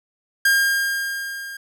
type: tone with level ramp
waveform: 45% pulse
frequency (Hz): 1611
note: G6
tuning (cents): +47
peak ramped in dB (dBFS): -13 to -32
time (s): 0.45-1.57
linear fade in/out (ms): 5
effects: none